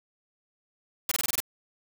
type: noise bursts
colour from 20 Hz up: white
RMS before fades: -27 dBFS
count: 7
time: 1.09-1.403 s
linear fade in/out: 2 ms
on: 25 ms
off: 23 ms
effects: none

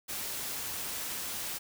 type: noise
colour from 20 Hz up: white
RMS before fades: -37 dBFS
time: 0.08-1.59 s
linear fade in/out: 20 ms
effects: none

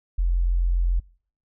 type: tone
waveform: sine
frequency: 43.65 Hz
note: F1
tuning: in tune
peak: -18 dBFS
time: 0.18-1 s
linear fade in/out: 10 ms
effects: noise-tail reverb RT60 0.5 s tail -24 dB re dry

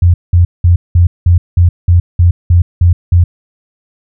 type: tone bursts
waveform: sine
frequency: 87.31 Hz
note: F2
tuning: in tune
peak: -3 dBFS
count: 11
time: 0.02-3.24 s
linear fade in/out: 5 ms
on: 120 ms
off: 190 ms
effects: none

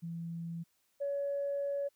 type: tone pair in turn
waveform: sine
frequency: 167.6 / 563.7 Hz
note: E3 / C#5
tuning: +29 / +29 cents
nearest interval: octave + major sixth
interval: 2100 cents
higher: second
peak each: -37 / -31 dBFS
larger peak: second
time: 0.02-0.64 / 1-1.89 s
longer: second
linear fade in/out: 20 ms
effects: tanh soft clip ceiling -27 dBFS + white hiss -75 dBFS RMS until 1.95 s

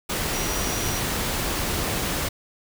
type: tone in noise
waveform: sine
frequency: 5800 Hz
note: F#8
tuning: 35 cents flat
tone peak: -33 dBFS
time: 0.33-1 s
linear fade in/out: 10 ms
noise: pink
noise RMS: -26 dBFS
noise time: 0.09-2.29 s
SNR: -10 dB
effects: none

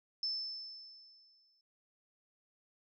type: tone with exponential decay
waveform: sine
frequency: 5274 Hz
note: E8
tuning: in tune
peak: -32 dBFS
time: 0.23-1.61 s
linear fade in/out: 2 ms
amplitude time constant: 300 ms
effects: none

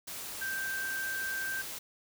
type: tone in noise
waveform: sine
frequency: 1568 Hz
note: G6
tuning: in tune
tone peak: -33 dBFS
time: 0.41-1.62 s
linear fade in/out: 10 ms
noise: white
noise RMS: -41 dBFS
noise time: 0.07-1.79 s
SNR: +5 dB
effects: none

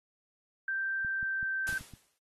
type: tone with pitch glide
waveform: sine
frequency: 1568 to 1556.3 Hz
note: G6 to G6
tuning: 0 to -13 cents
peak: -30 dBFS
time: 0.68-1.78 s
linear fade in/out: 2 ms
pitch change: -13 cents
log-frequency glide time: 1.06-1.64 s
type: clicks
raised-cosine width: 5 ms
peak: -35 dBFS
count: 7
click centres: 1.048 / 1.229 / 1.429 / 1.692 / 1.727 / 1.81 / 1.937 s
type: noise with exponential decay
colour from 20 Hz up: white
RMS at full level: -39 dBFS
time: 1.67-2.18 s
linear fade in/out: 0 ms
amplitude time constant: 110 ms
effects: AAC 32 kbps

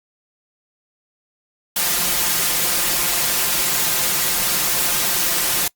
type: noise with comb filter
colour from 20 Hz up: white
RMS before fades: -19 dBFS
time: 1.76-5.68 s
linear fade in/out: 5 ms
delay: 5.7 ms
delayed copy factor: +0.8
effects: noise-tail reverb RT60 0.1 s tail -24 dB re dry + Opus 48 kbps

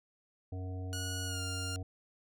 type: harmonic tone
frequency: 92.5 Hz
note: F#2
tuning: in tune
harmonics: 1 / 3 / 5 / 7 / 8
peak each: -37 / -47 / -51 / -54 / -55 dBFS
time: 0.52-1.83 s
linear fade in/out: 5 ms
type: tone with pitch glide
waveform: 10% pulse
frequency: 1455 to 1401.4 Hz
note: F#6 to F6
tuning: -29 to +6 cents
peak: -30 dBFS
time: 0.93-1.76 s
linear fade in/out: 0 ms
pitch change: -65 cents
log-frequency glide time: 1.26-1.41 s
effects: none

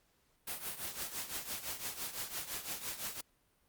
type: noise with tremolo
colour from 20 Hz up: white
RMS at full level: -38 dBFS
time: 0.47-3.21 s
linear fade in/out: 5 ms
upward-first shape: triangle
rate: 5.9 Hz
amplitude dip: 80%
effects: pink hiss -73 dBFS RMS until 3.68 s + Opus 48 kbps

